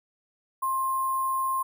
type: tone with sample-and-hold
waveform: sine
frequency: 1058 Hz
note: C6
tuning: 19 cents sharp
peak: -24 dBFS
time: 0.62-1.63 s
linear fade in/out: 10 ms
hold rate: 11025 Hz
effects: none